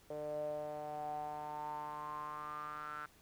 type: tone with band-pass filter sweep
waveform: sawtooth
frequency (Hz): 150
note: D3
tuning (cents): +37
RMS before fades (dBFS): -43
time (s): 0.1-3.06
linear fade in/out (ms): 5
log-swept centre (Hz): 540 to 1400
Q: 9.1
effects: pink hiss -65 dBFS RMS until 3.21 s